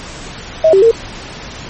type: tone with pitch steps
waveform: sine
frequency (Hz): 638 / 387 / 457.2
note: D#5 / G4 / A#4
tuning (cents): +43 / -22 / -34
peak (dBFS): -4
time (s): 0.64-0.913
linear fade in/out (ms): 5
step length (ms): 91
effects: pink hiss -29 dBFS RMS until 1.69 s + MP3 32 kbps